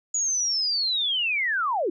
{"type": "linear sweep", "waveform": "sine", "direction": "down", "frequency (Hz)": [6880, 304.3], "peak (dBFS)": -22, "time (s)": [0.14, 1.9], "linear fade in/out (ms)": 5, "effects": []}